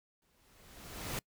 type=noise with exponential growth; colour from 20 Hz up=pink; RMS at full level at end=-36 dBFS; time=0.22-1.19 s; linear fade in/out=2 ms; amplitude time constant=210 ms; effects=noise-tail reverb RT60 0.1 s tail -26 dB re dry